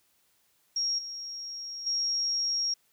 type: tone with level steps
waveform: sine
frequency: 5588 Hz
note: F8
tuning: in tune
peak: -26 / -36 / -26 dBFS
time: 0.76-2.74 s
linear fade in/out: 5 ms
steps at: 0.98 / 1.86 s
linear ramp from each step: 10 ms
effects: white hiss -69 dBFS RMS until 2.92 s